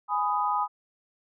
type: chord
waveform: sine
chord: G# minor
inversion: none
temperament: just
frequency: 830.6 / 996.7 / 1245.9 Hz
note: G#5 / B5 / D#6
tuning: 0 / +16 / +2 cents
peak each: -28 dBFS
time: 0.08-0.68 s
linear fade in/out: 50 ms
effects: none